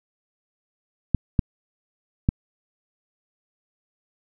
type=clicks; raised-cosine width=5 ms; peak=-5 dBFS; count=3; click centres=1.147 / 1.392 / 2.289 s; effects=none